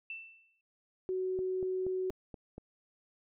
sine tone with exponential decay, 2669 Hz, E7, 21 cents sharp, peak -37 dBFS, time 0.1-0.61 s, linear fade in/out 2 ms, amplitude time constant 110 ms
sine tone, 372.6 Hz, F#4, 12 cents sharp, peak -31 dBFS, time 1.09-2.1 s, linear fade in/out 0 ms
click train, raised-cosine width 2 ms, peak -31 dBFS, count 6, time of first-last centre 1.39-2.58 s, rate 4.2 Hz
effects none

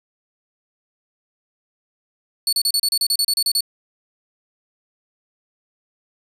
sawtooth tone bursts, 4435 Hz, C#8, in tune, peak -13 dBFS, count 13, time 2.47-3.607 s, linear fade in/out 2 ms, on 57 ms, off 33 ms, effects resampled to 32000 Hz

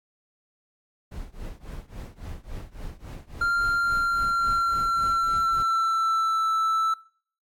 brown noise with tremolo, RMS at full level -34 dBFS, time 1.11-5.63 s, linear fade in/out 10 ms, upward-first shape triangle, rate 3.6 Hz, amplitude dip 95%
triangle tone with pitch glide, 1390 to 1320.3 Hz, F6 to E6, -9 to +2 cents, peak -19 dBFS, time 3.41-6.94 s, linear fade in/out 5 ms, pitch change -89 cents, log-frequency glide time 3.77-6.51 s
effects noise-tail reverb RT60 0.5 s tail -22 dB re dry + AAC 64 kbps

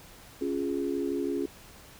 sine chord, Db major, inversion none, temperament equal, 277.2 / 349.2 / 415.3 Hz, Db4 / F4 / Ab4, 0 / 0 / 0 cents, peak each -31 / -32 / -33 dBFS, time 0.41-1.46 s, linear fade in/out 5 ms, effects pink hiss -51 dBFS RMS until 1.99 s

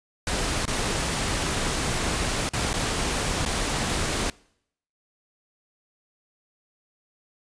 pink noise with dropouts, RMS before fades -26 dBFS, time 0.27-4.3 s, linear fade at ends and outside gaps 2 ms, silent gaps 0.655-0.678 / 2.491-2.534 / 2.731-2.739 / 3.452-3.46 s, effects noise-tail reverb RT60 0.7 s tail -24 dB re dry + resampled to 22050 Hz

